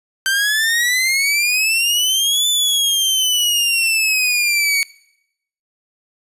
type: exponential two-way sweep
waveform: sawtooth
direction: up then down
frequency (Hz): 1553 to 3520 to 2230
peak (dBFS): -11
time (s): 0.26-4.83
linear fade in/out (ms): 0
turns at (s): 2.48
effects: noise-tail reverb RT60 0.8 s tail -22 dB re dry + resampled to 32000 Hz